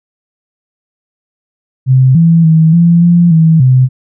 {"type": "tone with pitch steps", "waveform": "sine", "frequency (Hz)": [130.5, 166.1, 160.2, 170.2, 172.8, 161.5, 129], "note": ["C3", "E3", "E3", "F3", "F3", "E3", "C3"], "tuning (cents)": [-4, 13, -49, -44, -18, -35, -24], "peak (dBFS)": -3, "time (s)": [1.86, 3.89], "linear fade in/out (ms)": 50, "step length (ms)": 290, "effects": []}